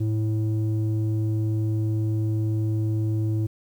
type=tone with low-pass filter; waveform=square; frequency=109 Hz; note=A2; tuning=16 cents flat; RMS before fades=-24 dBFS; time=0-3.47 s; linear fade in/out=10 ms; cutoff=250 Hz; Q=6.6; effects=9-bit